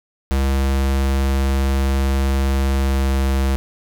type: tone with pitch glide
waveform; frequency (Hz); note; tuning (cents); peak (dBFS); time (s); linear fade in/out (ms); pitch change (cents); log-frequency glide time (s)
square; 67.6 to 67.17; C#2 to C2; -43 to +46; -16; 0.31-3.56; 0; -11; 2.84-3.12
effects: none